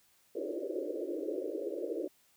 pink band-pass noise, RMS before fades -37 dBFS, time 0.35-2.08 s, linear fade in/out 5 ms, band 300 to 580 Hz, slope 96 dB/octave, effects white hiss -68 dBFS RMS until 2.36 s

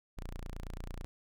sawtooth tone, 29.14 Hz, A#0, in tune, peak -36 dBFS, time 0.17-1.05 s, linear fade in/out 0 ms, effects none

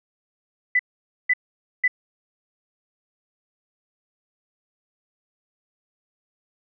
sine tone bursts, 1995 Hz, B6, 17 cents sharp, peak -15 dBFS, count 3, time 0.75-1.879 s, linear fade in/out 5 ms, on 43 ms, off 500 ms, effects none

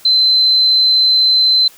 sine tone, 4068 Hz, C8, 50 cents flat, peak -8 dBFS, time 0.05-1.68 s, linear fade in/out 5 ms, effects white hiss -43 dBFS RMS until 1.77 s

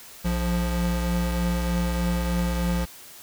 square tone pair together, 59.45 / 175.1 Hz, A#1 / F3, +35 / +5 cents, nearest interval octave + perfect fifth, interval 1870 cents, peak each -26 dBFS, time 0.24-2.86 s, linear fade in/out 20 ms, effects white hiss -45 dBFS RMS until 3.22 s

